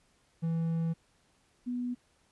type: tone pair in turn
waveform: triangle / sine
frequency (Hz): 164.81 / 245.7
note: E3 / B3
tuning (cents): 0 / -9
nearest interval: perfect fifth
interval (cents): 691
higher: second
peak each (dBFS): -26 / -31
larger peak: first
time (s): 0.42-0.94 / 1.66-1.95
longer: first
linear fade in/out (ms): 20
effects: pink hiss -69 dBFS RMS until 2.31 s + resampled to 24000 Hz